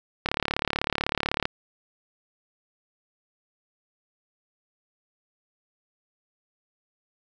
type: click train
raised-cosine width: 0.3 ms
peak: -8 dBFS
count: 44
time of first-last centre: 0.26-1.454 s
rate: 36 Hz
effects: none